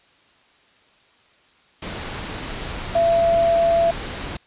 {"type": "tone in noise", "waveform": "sine", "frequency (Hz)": 673, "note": "E5", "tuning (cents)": 36, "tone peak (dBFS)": -14, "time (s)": [2.95, 3.91], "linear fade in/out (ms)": 5, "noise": "pink", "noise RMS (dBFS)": -30, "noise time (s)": [1.82, 4.37], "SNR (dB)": 13, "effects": ["white hiss -56 dBFS RMS until 4.46 s", "resampled to 8000 Hz"]}